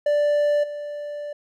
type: tone with level steps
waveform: triangle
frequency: 587 Hz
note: D5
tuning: 1 cent flat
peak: -15 / -27 dBFS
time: 0.06-1.33 s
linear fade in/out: 5 ms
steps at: 0.63 s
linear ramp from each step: 10 ms
effects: none